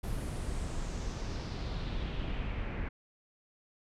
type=noise with low-pass filter sweep; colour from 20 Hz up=brown; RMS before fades=-36 dBFS; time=0.03-2.89 s; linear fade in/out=10 ms; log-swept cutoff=12000 to 2100 Hz; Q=2.7; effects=none